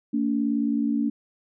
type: tone pair together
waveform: sine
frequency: 227 / 286 Hz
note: A#3 / D4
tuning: -46 / -46 cents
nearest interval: major third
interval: 400 cents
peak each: -24 dBFS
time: 0.13-1.1 s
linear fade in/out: 10 ms
effects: none